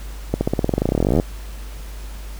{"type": "accelerating click train", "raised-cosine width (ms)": 2, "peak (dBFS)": -4, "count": 28, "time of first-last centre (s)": [0.34, 1.199], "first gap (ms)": 70, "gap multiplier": 0.93, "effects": ["added 50 Hz sine -30 dBFS peak until 2.39 s", "pink hiss -42 dBFS RMS until 2.39 s"]}